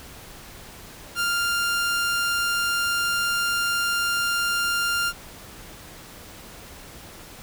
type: tone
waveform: sawtooth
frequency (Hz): 1396.9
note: F6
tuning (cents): 0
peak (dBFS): -18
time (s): 1.15-5.13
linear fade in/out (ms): 50
effects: pink hiss -43 dBFS RMS until 7.42 s